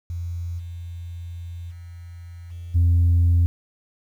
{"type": "tone with level steps", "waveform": "sine", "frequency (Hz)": 86, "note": "F2", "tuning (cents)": -26, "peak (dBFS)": [-26, -31, -36, -32, -12], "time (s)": [0.1, 3.46], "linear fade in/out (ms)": 0, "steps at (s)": [0.58, 1.7, 2.5, 2.74], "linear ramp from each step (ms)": 20, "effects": ["tanh soft clip ceiling -12 dBFS", "9-bit"]}